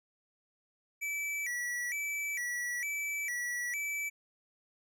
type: tone with vibrato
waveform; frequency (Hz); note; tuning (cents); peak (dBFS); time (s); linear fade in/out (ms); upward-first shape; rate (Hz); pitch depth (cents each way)
square; 2118; C7; +21; -34; 1.01-4.1; 20; square; 1.1; 150
effects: none